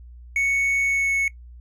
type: tone with pitch glide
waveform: triangle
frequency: 2218 to 2205 Hz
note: C#7 to C#7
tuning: 0 to -10 cents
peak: -17 dBFS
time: 0.36-1.28 s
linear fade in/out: 2 ms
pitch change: -10 cents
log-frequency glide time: 0.84-1.13 s
effects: noise-tail reverb RT60 0.1 s tail -20 dB re dry + added 60 Hz sine -40 dBFS peak until 1.6 s

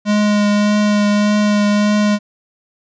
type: tone with vibrato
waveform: square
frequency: 207.7 Hz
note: G#3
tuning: in tune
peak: -12 dBFS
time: 0.05-2.19 s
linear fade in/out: 50 ms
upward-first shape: triangle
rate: 1.7 Hz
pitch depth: 15 cents each way
effects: resampled to 16000 Hz

